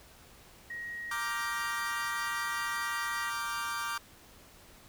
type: tone with pitch glide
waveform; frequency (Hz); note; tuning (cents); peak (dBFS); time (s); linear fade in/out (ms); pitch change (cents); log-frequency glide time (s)
sine; 1888 to 1905.5; A#6 to A#6; +22 to +38; -37; 0.7-3.3; 5; +16; 1.76-2.41
type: chord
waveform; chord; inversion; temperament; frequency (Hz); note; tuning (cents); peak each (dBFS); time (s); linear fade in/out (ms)
40% pulse; G minor seventh; first; equal; 932.3 / 1174.7 / 1396.9 / 1568; Bb5 / D6 / F6 / G6; 0 / 0 / 0 / 0; -41 / -35 / -40 / -38; 1.11-3.98; 5
effects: pink hiss -56 dBFS RMS until 4.88 s